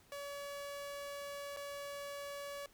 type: tone with dropouts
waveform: sawtooth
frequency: 568 Hz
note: C#5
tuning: 42 cents sharp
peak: -39 dBFS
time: 0.12-2.66 s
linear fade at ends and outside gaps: 1 ms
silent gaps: 1.564-1.57 s
effects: pink hiss -66 dBFS RMS until 2.73 s